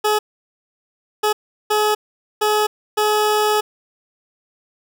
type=tone bursts at uneven times; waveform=20% pulse; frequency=424 Hz; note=G#4; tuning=36 cents sharp; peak=-10 dBFS; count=5; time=0.04-0.19 / 1.23-1.33 / 1.7-1.95 / 2.41-2.67 / 2.97-3.61 s; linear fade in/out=10 ms; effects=none